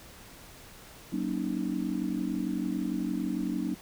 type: chord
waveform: sine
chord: D# minor seventh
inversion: first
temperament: just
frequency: 186.68 / 233.3 / 280 / 311.1 Hz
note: F#3 / A#3 / C#4 / D#4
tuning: +16 / +2 / +18 / 0 cents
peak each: -34 dBFS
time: 1.12-3.75 s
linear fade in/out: 10 ms
effects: pink hiss -50 dBFS RMS until 3.81 s